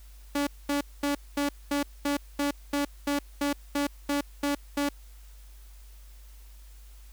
sawtooth tone bursts, 286 Hz, D4, 46 cents flat, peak -21 dBFS, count 14, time 0.35-4.89 s, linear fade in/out 5 ms, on 120 ms, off 220 ms, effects added 50 Hz sine -46 dBFS peak until 7.12 s + white hiss -59 dBFS RMS until 7.12 s

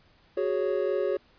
triangle chord, F# suspended second, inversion none, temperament equal with one note detuned, 371.5 / 415.3 / 554.4 Hz, F#4 / G#4 / C#5, +7 / 0 / 0 cents, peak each -27 dBFS, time 0.37-1.17 s, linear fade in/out 5 ms, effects pink hiss -61 dBFS RMS until 1.38 s + resampled to 11025 Hz

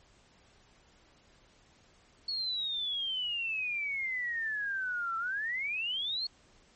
sine exponential two-way sweep, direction down then up, 4394 to 1325 to 4394 Hz, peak -31 dBFS, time 2.28-6.27 s, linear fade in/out 5 ms, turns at 5.17 s, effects pink hiss -63 dBFS RMS until 6.75 s + MP3 32 kbps

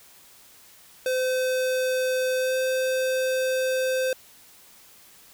square tone with pitch glide, 513 to 517.8 Hz, C5 to C5, -34 to -18 cents, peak -23 dBFS, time 1.06-4.13 s, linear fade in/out 2 ms, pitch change +16 cents, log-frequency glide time 2.38-2.56 s, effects white hiss -52 dBFS RMS until 5.33 s

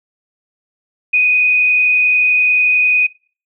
sine tone with frequency modulation, 2489 Hz, D#7, in tune, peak -9 dBFS, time 1.13-3.07 s, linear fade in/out 10 ms, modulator 31.3 Hz, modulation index 0.94, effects noise-tail reverb RT60 0.4 s tail -24 dB re dry

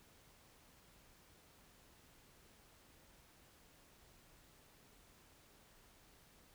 silence, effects pink hiss -66 dBFS RMS until 6.54 s

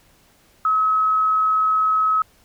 sine tone, 1282 Hz, E6, 49 cents flat, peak -15 dBFS, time 0.65-2.22 s, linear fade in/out 2 ms, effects pink hiss -56 dBFS RMS until 2.44 s

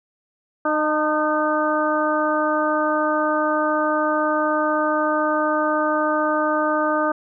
harmonic tone with a mistuned harmonic, 306 Hz, D#4, 29 cents flat, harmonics 1 / 2 / 3 / 4 / 5, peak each -24 / -22 / -26 / -23 / -27 dBFS, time 0.65-7.12 s, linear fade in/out 5 ms, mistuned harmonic 3, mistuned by -28 cents, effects none

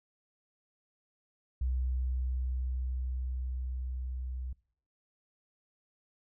sine tone with level ramp, 63.4 Hz, B1, 46 cents sharp, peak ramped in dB -28 to -35 dBFS, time 1.61-4.53 s, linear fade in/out 5 ms, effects noise-tail reverb RT60 0.6 s tail -24 dB re dry

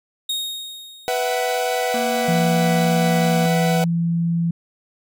40% pulse tone with exponential decay, 3729 Hz, A#7, in tune, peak -19 dBFS, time 0.29-1.67 s, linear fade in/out 5 ms, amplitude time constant 300 ms
45% pulse chord, B suspended fourth, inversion none, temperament equal with one note detuned, 493.9 / 659.3 / 749.5 Hz, B4 / E5 / F#5, 0 / 0 / +22 cents, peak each -23 / -26 / -23 dBFS, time 1.08-3.84 s, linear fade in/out 0 ms
square tone, 233.1 Hz, A#3, in tune, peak -26 dBFS, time 1.94-3.46 s, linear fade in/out 2 ms
sine tone with pitch glide, 170.7 to 168.74 Hz, F3 to E3, -39 to +41 cents, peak -17 dBFS, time 2.28-4.51 s, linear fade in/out 5 ms, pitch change -20 cents, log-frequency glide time 3.06-3.57 s
effects none

